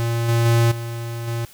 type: tone with level steps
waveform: square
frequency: 116.54 Hz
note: A#2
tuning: in tune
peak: -20 / -16 / -14 / -27 / -23 dBFS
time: 0-1.45 s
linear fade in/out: 0 ms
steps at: 0.28 / 0.45 / 0.71 / 1.27 s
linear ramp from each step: 10 ms
effects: white hiss -47 dBFS RMS until 1.53 s